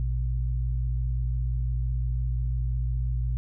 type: tone pair together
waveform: sine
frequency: 57.67 / 123.47 Hz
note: A#1 / B2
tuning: -18 / 0 cents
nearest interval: octave + minor second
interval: 1318 cents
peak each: -25 / -30 dBFS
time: 0-3.37 s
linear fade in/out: 0 ms
effects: none